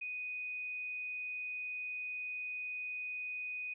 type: tone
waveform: sine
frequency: 2489 Hz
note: D#7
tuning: in tune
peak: -38 dBFS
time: 0.01-3.74 s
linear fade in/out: 10 ms
effects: none